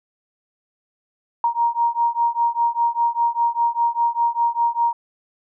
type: beating tone pair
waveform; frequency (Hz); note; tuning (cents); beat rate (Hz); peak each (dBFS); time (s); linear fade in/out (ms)
sine; 936 / 941; A#5 / A#5; +7 / +16; 5; -20; 1.44-4.93; 2
effects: none